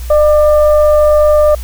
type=tone with frequency modulation; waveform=sine; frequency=602 Hz; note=D5; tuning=43 cents sharp; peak=-5 dBFS; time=0.1-1.55 s; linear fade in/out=5 ms; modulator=591 Hz; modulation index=0.46; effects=added 60 Hz sine -20 dBFS peak until 1.63 s + white hiss -35 dBFS RMS until 1.63 s